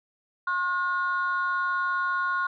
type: tone pair together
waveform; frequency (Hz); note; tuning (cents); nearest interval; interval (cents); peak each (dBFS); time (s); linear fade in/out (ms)
sine; 1078 / 1439; C#6 / F#6; -49 / -49; perfect fourth; 500; -26 / -25; 0.47-2.47; 5
effects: tanh soft clip ceiling -19 dBFS